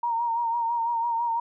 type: tone with vibrato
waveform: sine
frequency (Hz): 932.3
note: A#5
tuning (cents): 0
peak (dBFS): -23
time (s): 0.03-1.4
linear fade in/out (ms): 5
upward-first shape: sine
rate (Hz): 6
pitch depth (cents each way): 41
effects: none